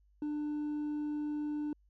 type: tone with hard clipping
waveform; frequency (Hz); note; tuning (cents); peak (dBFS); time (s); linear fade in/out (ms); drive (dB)
sine; 297.7; D4; +24; -34; 0.22-1.73; 2; 2
effects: added 50 Hz sine -64 dBFS peak until 1.89 s